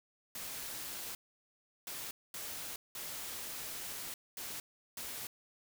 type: noise bursts at uneven times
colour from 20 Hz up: white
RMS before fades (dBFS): -43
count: 6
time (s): 0.35-1.15 / 1.87-2.11 / 2.34-2.76 / 2.95-4.14 / 4.37-4.6 / 4.97-5.27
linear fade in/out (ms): 2
effects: none